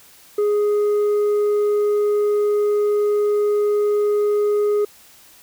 triangle tone with tanh clipping, 415.3 Hz, G#4, in tune, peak -16 dBFS, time 0.38-4.85 s, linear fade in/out 5 ms, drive 8 dB, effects white hiss -48 dBFS RMS until 5.42 s

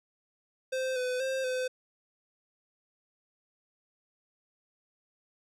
square tone with pitch steps, 520 / 503 / 528 / 510 Hz, C5 / B4 / C5 / C5, -11 / +32 / +16 / -44 cents, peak -30 dBFS, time 0.72-1.68 s, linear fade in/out 10 ms, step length 240 ms, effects low-pass 9000 Hz 12 dB/octave

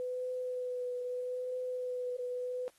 sine tone with vibrato, 500 Hz, B4, 21 cents sharp, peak -34 dBFS, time 0-2.68 s, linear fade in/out 0 ms, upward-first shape triangle, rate 0.79 Hz, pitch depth 20 cents each way, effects white hiss -68 dBFS RMS until 2.78 s + AAC 32 kbps

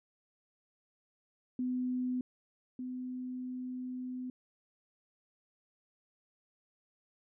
sine tone pair in turn, 251.8 / 253 Hz, B3 / B3, +34 / +42 cents, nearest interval unison, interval 8 cents, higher second, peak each -31 / -37 dBFS, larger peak first, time 1.59-2.21 / 2.79-4.3 s, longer second, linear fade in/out 2 ms, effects none

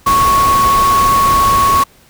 sine tone in noise, 1107 Hz, C#6, 3 cents flat, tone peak -8 dBFS, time 0.06-1.84 s, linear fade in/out 10 ms, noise pink, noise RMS -19 dBFS, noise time 0.06-1.84 s, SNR +8 dB, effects pink hiss -47 dBFS RMS until 2.09 s

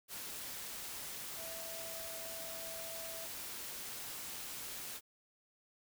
sine tone in noise, 658 Hz, E5, 3 cents flat, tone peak -49 dBFS, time 1.36-3.29 s, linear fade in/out 50 ms, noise white, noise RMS -45 dBFS, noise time 0.08-5.01 s, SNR -7 dB, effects none

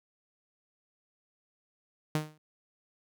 sawtooth tone with exponential decay, 153.7 Hz, D#3, 21 cents flat, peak -21 dBFS, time 2.15-2.38 s, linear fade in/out 2 ms, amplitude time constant 48 ms, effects none

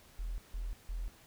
sine tone bursts, 41.74 Hz, E1, 22 cents sharp, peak -35 dBFS, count 3, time 0.19-1.08 s, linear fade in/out 0 ms, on 190 ms, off 160 ms, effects pink hiss -60 dBFS RMS until 1.26 s

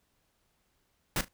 pink noise with echo, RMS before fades -29 dBFS, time 1.16-1.21 s, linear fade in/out 2 ms, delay 37 ms, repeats 2, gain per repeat -15 dB, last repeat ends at 1.284 s, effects pink hiss -74 dBFS RMS until 1.33 s

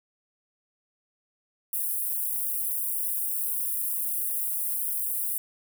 white high-pass noise, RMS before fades -29 dBFS, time 1.73-5.38 s, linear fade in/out 2 ms, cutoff 9400 Hz, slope 48 dB/octave, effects none

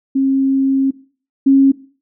sine tone pair in turn, 269.4 / 271.9 Hz, C#4 / C#4, -49 / -33 cents, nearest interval unison, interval 16 cents, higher second, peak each -11 / -6 dBFS, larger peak second, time 0.15-0.91 / 1.46-1.72 s, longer first, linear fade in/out 10 ms, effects noise-tail reverb RT60 0.4 s tail -18 dB re dry

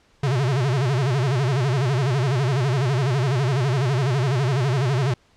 square tone with vibrato, 131.5 Hz, C3, 9 cents sharp, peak -19 dBFS, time 0.23-5.14 s, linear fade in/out 5 ms, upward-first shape sine, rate 12 Hz, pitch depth 180 cents each way, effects pink hiss -59 dBFS RMS until 5.36 s + low-pass 6000 Hz 12 dB/octave

